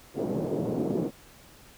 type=band-pass noise; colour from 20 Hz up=white; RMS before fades=-29 dBFS; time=0.14-1.11 s; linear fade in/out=50 ms; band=130 to 490 Hz; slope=24 dB/octave; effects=pink hiss -53 dBFS RMS until 1.77 s